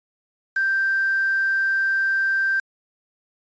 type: tone with quantisation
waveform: sine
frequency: 1570 Hz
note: G6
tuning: 2 cents sharp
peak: -18 dBFS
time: 0.56-2.6 s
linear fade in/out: 5 ms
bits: 6
effects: resampled to 16000 Hz